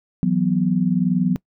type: chord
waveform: sine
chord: E suspended second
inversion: none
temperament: equal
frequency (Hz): 164.81 / 185 / 246.9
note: E3 / F#3 / B3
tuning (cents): 0 / 0 / 0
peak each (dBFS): -22 / -18 / -22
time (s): 0.23-1.36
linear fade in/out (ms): 0
effects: noise-tail reverb RT60 0.1 s tail -23 dB re dry